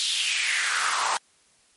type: noise with high-pass filter sweep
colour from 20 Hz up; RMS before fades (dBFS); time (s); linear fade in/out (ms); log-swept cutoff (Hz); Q
pink; -25; 0-1.17; 0; 3800 to 890; 3.7
effects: white hiss -61 dBFS RMS until 1.76 s + MP3 48 kbps